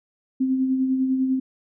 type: tone with tremolo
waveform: sine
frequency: 261.7 Hz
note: C4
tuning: in tune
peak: -17 dBFS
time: 0.4-1.4 s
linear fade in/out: 10 ms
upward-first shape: sine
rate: 10 Hz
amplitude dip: 40%
effects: none